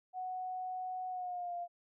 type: tone with pitch glide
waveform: sine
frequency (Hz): 740 to 698.5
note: F#5 to F5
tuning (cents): 0 to 0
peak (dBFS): -37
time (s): 0.13-1.68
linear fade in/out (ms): 50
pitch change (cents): -100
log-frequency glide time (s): 1.09-1.55
effects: none